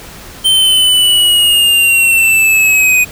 square linear sweep, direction down, 3115 to 2484 Hz, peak -7 dBFS, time 0.44-3.05 s, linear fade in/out 20 ms, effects pink hiss -32 dBFS RMS until 3.11 s

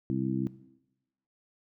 harmonic tone, 65.41 Hz, C2, in tune, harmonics 2 / 3 / 4 / 5, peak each -33 / -33 / -33 / -33 dBFS, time 0.1-0.47 s, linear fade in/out 0 ms, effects noise-tail reverb RT60 0.9 s tail -17 dB re dry

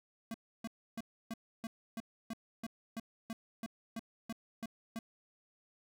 square tone bursts, 226.1 Hz, A3, 47 cents sharp, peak -39 dBFS, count 15, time 0.31-4.99 s, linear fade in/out 2 ms, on 32 ms, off 300 ms, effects none

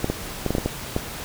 clicks, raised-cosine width 2 ms, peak -8 dBFS, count 8, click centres 0.044 / 0.1 / 0.463 / 0.506 / 0.551 / 0.583 / 0.66 / 0.964 s, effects pink hiss -34 dBFS RMS until 1.24 s

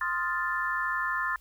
sine chord, F dominant seventh, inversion second, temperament equal, 1046.5 / 1244.5 / 1396.9 / 1760 Hz, C6 / Eb6 / F6 / A6, 0 / 0 / 0 / 0 cents, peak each -32 / -36 / -34 / -30 dBFS, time 0.01-1.36 s, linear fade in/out 2 ms, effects added 50 Hz sine -55 dBFS peak until 1.4 s + white hiss -63 dBFS RMS until 1.4 s

